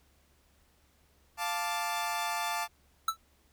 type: chord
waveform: sawtooth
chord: D minor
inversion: first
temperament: equal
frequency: 698.5 / 880 / 1174.7 Hz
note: F5 / A5 / D6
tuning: 0 / 0 / 0 cents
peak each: -33 / -30 / -33 dBFS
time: 1.37-2.68 s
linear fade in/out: 50 ms
type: tone with exponential decay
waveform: square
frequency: 1318.5 Hz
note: E6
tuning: in tune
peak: -23 dBFS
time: 3.08-3.17 s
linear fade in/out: 5 ms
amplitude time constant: 18 ms
effects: added 70 Hz sine -68 dBFS peak until 3.52 s + pink hiss -68 dBFS RMS until 3.52 s